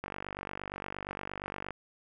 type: click train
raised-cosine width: 0.5 ms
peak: -22 dBFS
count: 82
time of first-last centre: 0.04-1.707 s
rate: 48.6 Hz
effects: none